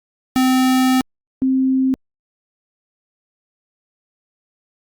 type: tone pair in turn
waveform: square / sine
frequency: 258.3 / 262.7 Hz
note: C4 / C4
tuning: -22 / +7 cents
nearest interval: unison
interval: 29 cents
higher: second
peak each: -13 dBFS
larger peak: neither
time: 0.36-1.01 / 1.42-1.94 s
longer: first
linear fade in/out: 0 ms
effects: Opus 48 kbps